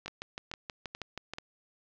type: two click trains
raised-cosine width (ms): 0.2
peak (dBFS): -21 / -20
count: 4 / 9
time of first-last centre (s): 0.08-1.384 / 0.06-1.336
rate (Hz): 2.3 / 6.27
effects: low-pass 5000 Hz 12 dB/octave + 10-bit